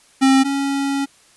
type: tone pair in turn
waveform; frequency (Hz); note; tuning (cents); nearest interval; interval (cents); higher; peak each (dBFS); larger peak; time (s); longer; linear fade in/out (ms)
square; 267.5 / 277.1; C4 / C#4; +38 / -1; minor second; 61; second; -11 / -19; first; 0.21-0.44 / 0.44-1.06; second; 20
effects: white hiss -52 dBFS RMS until 1.36 s + resampled to 24000 Hz